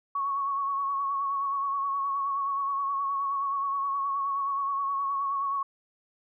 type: tone with vibrato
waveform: sine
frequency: 1108.7 Hz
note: C#6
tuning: in tune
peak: -26 dBFS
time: 0.15-5.63 s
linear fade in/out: 5 ms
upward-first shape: sine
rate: 9.5 Hz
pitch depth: 32 cents each way
effects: none